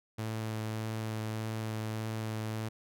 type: tone with vibrato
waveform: sawtooth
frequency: 110 Hz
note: A2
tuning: in tune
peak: -30 dBFS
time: 0.18-2.69 s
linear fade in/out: 10 ms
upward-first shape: triangle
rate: 1.7 Hz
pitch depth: 12 cents each way
effects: none